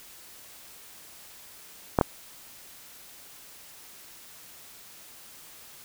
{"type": "clicks", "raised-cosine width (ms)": 1, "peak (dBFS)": -5, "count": 2, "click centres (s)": [1.988, 2.012], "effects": ["white hiss -49 dBFS RMS until 5.84 s"]}